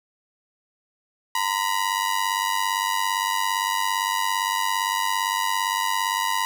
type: ring-modulated tone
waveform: sawtooth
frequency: 968 Hz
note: B5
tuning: 35 cents flat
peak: -15 dBFS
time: 1.35-6.45 s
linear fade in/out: 0 ms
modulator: 48.8 Hz
effects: none